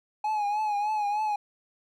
triangle tone with vibrato, 839 Hz, G#5, 17 cents sharp, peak -23 dBFS, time 0.24-1.36 s, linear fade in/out 5 ms, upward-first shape triangle, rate 3.3 Hz, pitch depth 66 cents each way, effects none

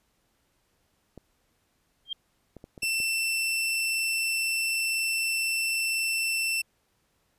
clicks, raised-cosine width 2 ms, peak -30 dBFS, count 6, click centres 1.177 / 2.567 / 2.641 / 2.778 / 2.832 / 3.002 s
sine tone with exponential growth, 3191 Hz, G7, 30 cents sharp, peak -26 dBFS, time 2.05-2.13 s, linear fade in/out 5 ms, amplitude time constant 16 ms
sawtooth tone, 2679 Hz, E7, 27 cents sharp, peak -22 dBFS, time 2.82-6.62 s, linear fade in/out 10 ms
effects pink hiss -71 dBFS RMS until 7.38 s + resampled to 32000 Hz

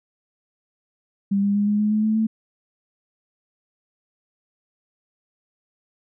sine tone with pitch steps, 198.6 / 201.6 / 204.7 / 207.8 / 210.9 / 214.1 / 217.3 / 220.6 Hz, G3 / G3 / G#3 / G#3 / G#3 / A3 / A3 / A3, +23 / +49 / -25 / +1 / +27 / -47 / -21 / +5 cents, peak -17 dBFS, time 1.31-2.27 s, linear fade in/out 10 ms, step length 120 ms, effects none

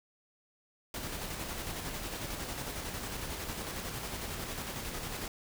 pink noise with tremolo, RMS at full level -38 dBFS, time 0.94-5.28 s, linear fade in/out 2 ms, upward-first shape square, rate 11 Hz, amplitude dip 30%, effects none

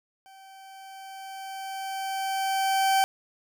40% pulse tone with level ramp, 773 Hz, G5, 24 cents flat, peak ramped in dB -48 to -18 dBFS, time 0.26-3.04 s, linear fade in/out 0 ms, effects none

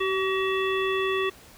harmonic tone with a mistuned harmonic, 379.5 Hz, F#4, 44 cents sharp, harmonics 1 / 3 / 5 / 7 / 9, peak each -25 / -30 / -32 / -33 / -35 dBFS, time 0-1.3 s, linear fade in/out 10 ms, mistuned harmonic 1, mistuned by +16 cents, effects pink hiss -50 dBFS RMS until 1.57 s

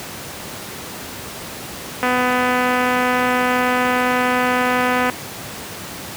click train, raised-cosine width 0.5 ms, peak -4 dBFS, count 768, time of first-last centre 2.03-5.098 s, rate 250 Hz, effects pink hiss -31 dBFS RMS until 6.16 s + high-pass 100 Hz 12 dB/octave

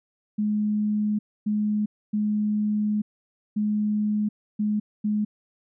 sine tone bursts at uneven times, 210.5 Hz, G#3, 24 cents sharp, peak -21 dBFS, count 6, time 0.38-1.19 / 1.46-1.86 / 2.13-3.02 / 3.56-4.29 / 4.59-4.8 / 5.04-5.25 s, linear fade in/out 10 ms, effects none

